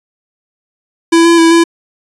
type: tone with pitch steps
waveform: square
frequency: 332.9 / 337.5 / 329.7 / 335.5 Hz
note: E4 / E4 / E4 / E4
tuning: +17 / +41 / 0 / +31 cents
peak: -5 dBFS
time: 1.12-1.64 s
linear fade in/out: 10 ms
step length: 130 ms
effects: resampled to 24000 Hz